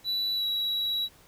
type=tone with pitch glide; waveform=triangle; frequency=3951 to 3892 Hz; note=B7 to B7; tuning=0 to -26 cents; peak=-25 dBFS; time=0.04-1.09 s; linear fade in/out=50 ms; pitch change=-26 cents; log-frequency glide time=0.35-0.45 s; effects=pink hiss -57 dBFS RMS until 1.27 s